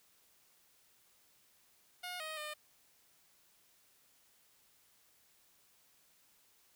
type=tone with pitch steps; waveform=10% pulse; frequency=719 / 627 / 605 Hz; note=F#5 / D#5 / D#5; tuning=-50 / +13 / -49 cents; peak=-33 dBFS; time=2.03-2.54 s; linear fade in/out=10 ms; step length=170 ms; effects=white hiss -69 dBFS RMS until 6.75 s